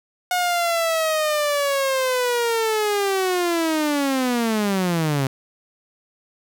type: linear sweep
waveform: sawtooth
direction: down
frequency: 726 to 130.81 Hz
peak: -15 dBFS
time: 0.31-5.27 s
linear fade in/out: 2 ms
effects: none